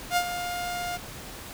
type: tone with ADSR envelope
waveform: sawtooth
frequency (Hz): 707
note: F5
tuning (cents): +21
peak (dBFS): -16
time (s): 0.1-0.98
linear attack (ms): 66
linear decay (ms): 65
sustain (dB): -10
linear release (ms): 24
effects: pink hiss -41 dBFS RMS until 1.53 s